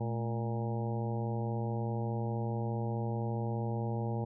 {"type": "harmonic tone with a mistuned harmonic", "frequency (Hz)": 116.54, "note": "A#2", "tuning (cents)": 0, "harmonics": [1, 2, 3, 4, 5, 6, 7, 8], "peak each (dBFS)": [-33, -39, -43, -42, -45, -51, -43, -50], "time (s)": [0, 4.25], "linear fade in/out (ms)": 10, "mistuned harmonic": 2, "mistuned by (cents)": -90, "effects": []}